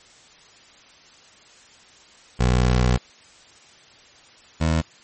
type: tone pair in turn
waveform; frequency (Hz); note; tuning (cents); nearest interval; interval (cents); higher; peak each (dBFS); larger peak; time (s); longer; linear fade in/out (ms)
20% pulse; 61.74 / 80.27; B1 / E2; 0 / -45; perfect fourth; 455; second; -11 / -13; first; 2.39-2.98 / 4.6-4.82; first; 20
effects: white hiss -50 dBFS RMS until 5.03 s + MP3 32 kbps